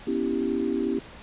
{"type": "chord", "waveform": "sine", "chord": "C# half-diminished seventh", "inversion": "third", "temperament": "equal with one note detuned", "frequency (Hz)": [246.9, 280.7, 329.6, 392], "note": ["B3", "C#4", "E4", "G4"], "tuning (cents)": [0, 22, 0, 0], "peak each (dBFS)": -29, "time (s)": [0.07, 0.99], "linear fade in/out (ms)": 5, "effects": ["pink hiss -45 dBFS RMS until 1.22 s", "resampled to 8000 Hz"]}